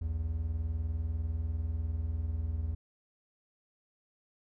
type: tone pair together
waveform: triangle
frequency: 61.74 / 81.84 Hz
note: B1 / E2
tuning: 0 / -12 cents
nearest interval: perfect fourth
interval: 488 cents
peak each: -35 / -30 dBFS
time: 0.01-2.75 s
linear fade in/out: 10 ms
effects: none